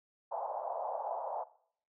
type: band-pass noise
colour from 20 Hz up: white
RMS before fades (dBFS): -38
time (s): 0.31-1.44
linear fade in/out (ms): 10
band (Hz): 570 to 910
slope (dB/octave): 48
effects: noise-tail reverb RT60 0.6 s tail -19 dB re dry